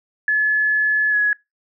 sine tone with pitch glide, 1714 to 1682.6 Hz, A6 to G#6, -46 to +22 cents, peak -14 dBFS, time 0.28-1.33 s, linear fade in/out 2 ms, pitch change -32 cents, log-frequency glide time 1.1-1.16 s, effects noise-tail reverb RT60 0.2 s tail -24 dB re dry

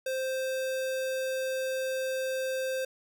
square tone, 523.3 Hz, C5, in tune, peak -30 dBFS, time 0.06-2.85 s, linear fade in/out 5 ms, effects none

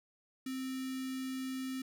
square tone with notch filter, 261.7 Hz, C4, in tune, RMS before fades -39 dBFS, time 0.46-1.82 s, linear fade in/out 5 ms, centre 780 Hz, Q 0.65, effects none

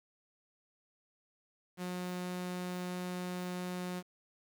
sawtooth tone, 180.3 Hz, F#3, 45 cents flat, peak -33 dBFS, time 1.77-4.03 s, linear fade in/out 50 ms, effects 10-bit

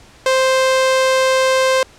sawtooth tone, 523.3 Hz, C5, in tune, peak -8 dBFS, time 0.26-1.83 s, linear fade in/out 2 ms, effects pink hiss -45 dBFS RMS until 1.98 s + low-pass 8000 Hz 12 dB/octave

